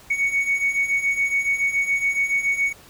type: beating tone pair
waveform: triangle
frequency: 2223 / 2230.1 Hz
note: C#7 / C#7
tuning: +4 / +10 cents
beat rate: 7.1 Hz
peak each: -22 / -18 dBFS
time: 0.1-2.73 s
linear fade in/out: 10 ms
effects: tanh soft clip ceiling -13 dBFS + pink hiss -48 dBFS RMS until 2.89 s